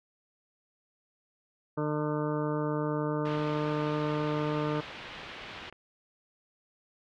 harmonic tone, 150.6 Hz, D3, 44 cents sharp, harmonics 1 / 2 / 3 / 4 / 6 / 7 / 8 / 9 / 10, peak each -33 / -33 / -34 / -37 / -40 / -45 / -40 / -49 / -48 dBFS, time 1.77-4.81 s, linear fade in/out 10 ms
white low-pass noise, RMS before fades -44 dBFS, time 3.25-5.7 s, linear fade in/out 5 ms, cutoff 3300 Hz, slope 24 dB/octave
click, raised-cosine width 0.5 ms, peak -35 dBFS, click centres 5.726 s
effects none

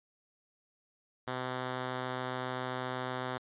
5% pulse tone, 127.6 Hz, C3, 43 cents flat, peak -23 dBFS, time 1.27-3.38 s, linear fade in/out 10 ms, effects resampled to 8000 Hz

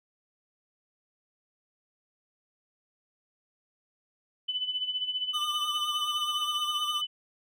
sine tone with tremolo, 3003 Hz, F#7, 25 cents sharp, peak -26 dBFS, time 4.48-7.07 s, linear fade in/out 10 ms, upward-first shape sine, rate 15 Hz, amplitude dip 70%
square tone with vibrato, 1201 Hz, D6, 38 cents sharp, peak -33 dBFS, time 5.33-7.02 s, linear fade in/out 20 ms, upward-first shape triangle, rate 9.6 Hz, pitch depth 36 cents each way
effects none

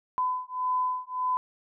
sine beating tone pair, 1008 / 1009.7 Hz, B5 / B5, +35 / +38 cents, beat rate 1.7 Hz, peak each -29 dBFS, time 0.18-1.37 s, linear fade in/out 0 ms, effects none

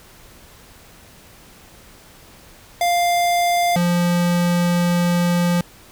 square tone pair in turn, 698.5 / 174.62 Hz, F5 / F3, 0 / 0 cents, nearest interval 2 octaves, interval 2400 cents, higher first, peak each -16 / -16 dBFS, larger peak neither, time 2.81-3.76 / 3.76-5.61 s, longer second, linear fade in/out 2 ms, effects pink hiss -46 dBFS RMS until 5.91 s

